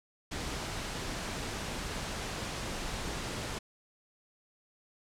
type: noise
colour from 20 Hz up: pink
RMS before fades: -37 dBFS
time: 0.31-3.59 s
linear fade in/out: 10 ms
effects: low-pass 8000 Hz 12 dB/octave